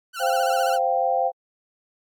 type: tone with vibrato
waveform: sawtooth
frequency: 1429 Hz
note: F6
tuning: 39 cents sharp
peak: -25 dBFS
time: 0.13-0.79 s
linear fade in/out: 50 ms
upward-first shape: sine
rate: 15 Hz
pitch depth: 110 cents each way
type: chord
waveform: sine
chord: C suspended fourth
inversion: none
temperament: equal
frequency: 523.3 / 698.5 / 784 Hz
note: C5 / F5 / G5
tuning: 0 / 0 / 0 cents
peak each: -24 / -23 / -23 dBFS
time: 0.19-1.32 s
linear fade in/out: 50 ms
effects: AAC 64 kbps